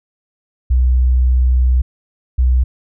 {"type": "tone pair in turn", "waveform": "sine", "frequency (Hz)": [62.8, 62.8], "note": ["B1", "B1"], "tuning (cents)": [30, 30], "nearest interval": "unison", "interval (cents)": 0, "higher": "neither", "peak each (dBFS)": -9, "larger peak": "neither", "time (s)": [[0.7, 1.82], [2.38, 2.64]], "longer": "first", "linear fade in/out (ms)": 10, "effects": []}